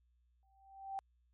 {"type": "tone with exponential growth", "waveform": "sine", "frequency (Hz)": 779, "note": "G5", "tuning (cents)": -11, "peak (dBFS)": -36, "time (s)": [0.43, 0.99], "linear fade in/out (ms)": 0, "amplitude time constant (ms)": 120, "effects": ["added 60 Hz sine -70 dBFS peak until 1.33 s", "MP3 48 kbps"]}